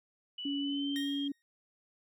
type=tone with pitch glide; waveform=sine; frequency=2960 to 3228 Hz; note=F#7 to G#7; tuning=0 to -50 cents; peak=-38 dBFS; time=0.38-1.28 s; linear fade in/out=5 ms; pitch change=+150 cents; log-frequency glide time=0.58-1.1 s
type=tone; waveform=sine; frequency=281.7 Hz; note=C#4; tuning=28 cents sharp; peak=-32 dBFS; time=0.45-1.32 s; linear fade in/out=5 ms
type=tone with exponential decay; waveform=sawtooth; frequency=1864.7 Hz; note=A#6; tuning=in tune; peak=-35 dBFS; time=0.96-1.42 s; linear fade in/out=0 ms; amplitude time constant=98 ms
effects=none

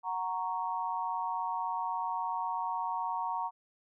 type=chord; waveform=sine; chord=F# major; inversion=none; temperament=equal; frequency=740 / 932.3 / 1108.7 Hz; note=F#5 / A#5 / C#6; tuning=0 / 0 / 0 cents; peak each=-38 / -33 / -38 dBFS; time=0.03-3.51 s; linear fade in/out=50 ms; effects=none

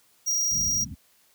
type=tone; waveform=square; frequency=5710 Hz; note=F8; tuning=37 cents sharp; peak=-23 dBFS; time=0.26-0.85 s; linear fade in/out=20 ms
type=low-pass noise; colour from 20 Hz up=pink; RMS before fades=-36 dBFS; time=0.51-0.95 s; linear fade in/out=5 ms; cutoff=270 Hz; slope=96 dB/octave
effects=white hiss -62 dBFS RMS until 1.34 s + high-pass 60 Hz 12 dB/octave

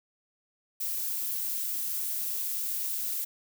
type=noise; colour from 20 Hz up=violet; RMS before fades=-32 dBFS; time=0.8-3.25 s; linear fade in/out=10 ms; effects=none

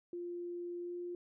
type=tone with pitch glide; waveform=sine; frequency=349.2 to 351.6 Hz; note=F4 to F4; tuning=0 to +12 cents; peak=-39 dBFS; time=0.13-1.15 s; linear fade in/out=2 ms; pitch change=+12 cents; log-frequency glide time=0.8-0.95 s; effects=none

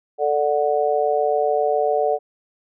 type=harmonic tone; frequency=147.3 Hz; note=D3; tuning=6 cents sharp; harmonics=3 / 4 / 5; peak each=-21 / -21 / -21 dBFS; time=0.18-2.19 s; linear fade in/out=50 ms; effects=none

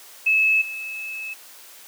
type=tone with level steps; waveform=sine; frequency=2598 Hz; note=E7; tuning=26 cents flat; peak=-15 / -29 dBFS; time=0.26-1.34 s; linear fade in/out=10 ms; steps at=0.61 s; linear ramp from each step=10 ms; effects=white hiss -45 dBFS RMS until 1.87 s + high-pass 400 Hz 12 dB/octave

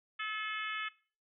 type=harmonic tone; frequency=431.3 Hz; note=A4; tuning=35 cents flat; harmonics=3 / 4 / 5 / 6 / 7 / 8; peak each=-40 / -40 / -42 / -44 / -44 / -49 dBFS; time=0.19-0.89 s; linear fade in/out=10 ms; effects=noise-tail reverb RT60 0.4 s tail -19 dB re dry

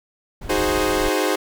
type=noise; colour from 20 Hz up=brown; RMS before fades=-30 dBFS; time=0.41-1.09 s; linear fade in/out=10 ms
type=chord; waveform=sawtooth; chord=Ab dominant seventh; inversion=second; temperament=equal; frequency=311.1 / 370 / 415.3 / 523.3 Hz; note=Eb4 / Gb4 / Ab4 / C5; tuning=0 / 0 / 0 / 0 cents; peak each=-20 dBFS; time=0.49-1.36 s; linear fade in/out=10 ms
effects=none

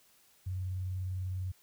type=tone with vibrato; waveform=sine; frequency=92.5 Hz; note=F#2; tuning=in tune; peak=-33 dBFS; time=0.46-1.52 s; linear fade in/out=10 ms; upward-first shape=sine; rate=20 Hz; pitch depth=64 cents each way; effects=white hiss -65 dBFS RMS until 1.62 s

